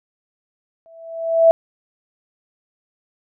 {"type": "tone with exponential growth", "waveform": "sine", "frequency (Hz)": 659.3, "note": "E5", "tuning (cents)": 0, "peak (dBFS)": -5, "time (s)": [0.86, 1.51], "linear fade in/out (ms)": 0, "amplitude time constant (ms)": 140, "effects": []}